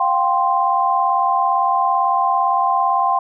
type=chord; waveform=sine; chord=F suspended second; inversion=none; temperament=equal with one note detuned; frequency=706.2 / 784 / 1046.5 Hz; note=F5 / G5 / C6; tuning=+19 / 0 / 0 cents; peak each=-21 / -18 / -17 dBFS; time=0-3.19 s; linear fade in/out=5 ms; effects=none